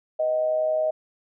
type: tone with amplitude modulation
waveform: sine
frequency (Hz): 626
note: D#5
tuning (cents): +10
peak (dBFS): -18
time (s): 0.19-0.91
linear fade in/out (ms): 10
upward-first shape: sine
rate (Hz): 131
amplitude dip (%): 50
effects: none